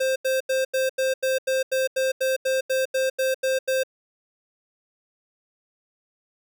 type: tone bursts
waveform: square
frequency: 525 Hz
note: C5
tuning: 6 cents sharp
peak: -21 dBFS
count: 16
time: 0-3.835 s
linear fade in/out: 10 ms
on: 160 ms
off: 85 ms
effects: none